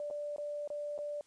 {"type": "tone with dropouts", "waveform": "sine", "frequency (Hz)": 587.3, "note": "D5", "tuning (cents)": 0, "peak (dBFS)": -36, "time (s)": [0, 1.21], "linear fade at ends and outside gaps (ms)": 1, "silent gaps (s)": [[0.102, 0.109], [0.362, 0.382], [0.676, 0.702], [0.979, 0.988]], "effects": ["white hiss -68 dBFS RMS until 1.26 s", "resampled to 22050 Hz"]}